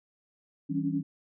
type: tone cluster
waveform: sine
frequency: 161.9 / 194 / 275 / 286 Hz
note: E3 / G3 / C#4 / D4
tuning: -31 / -18 / -14 / -46 cents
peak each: -33 / -37 / -30 / -33 dBFS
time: 0.69-1.03 s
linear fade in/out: 20 ms
effects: none